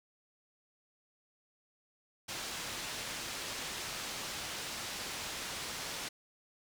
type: low-pass noise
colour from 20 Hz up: white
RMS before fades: -41 dBFS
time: 2.28-6.09 s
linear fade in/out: 10 ms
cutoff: 6000 Hz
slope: 12 dB/octave
effects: none